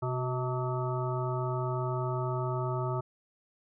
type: harmonic tone with a mistuned harmonic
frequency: 127.9 Hz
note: C3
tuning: 39 cents flat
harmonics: 1 / 3 / 5 / 7 / 9 / 10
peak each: -31 / -36 / -38 / -39 / -41 / -41 dBFS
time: 0.02-3.01 s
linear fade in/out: 10 ms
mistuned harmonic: 3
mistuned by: -49 cents
effects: none